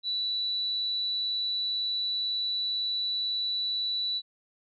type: tone with amplitude modulation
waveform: sine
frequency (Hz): 3951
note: B7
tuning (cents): 0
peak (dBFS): -26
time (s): 0.03-4.22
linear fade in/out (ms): 50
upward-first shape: sine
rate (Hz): 208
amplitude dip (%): 25
effects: none

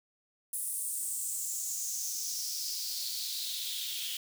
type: noise with high-pass filter sweep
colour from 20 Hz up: white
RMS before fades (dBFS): -36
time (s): 0.53-4.17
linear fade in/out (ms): 2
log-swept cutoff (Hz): 10000 to 3100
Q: 4.2
effects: none

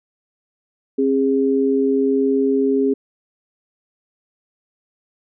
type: tone pair together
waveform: sine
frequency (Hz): 268.5 / 409.8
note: C4 / G#4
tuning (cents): +45 / -23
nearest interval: perfect fifth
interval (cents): 732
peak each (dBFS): -17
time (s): 0.98-2.94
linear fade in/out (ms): 10
effects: none

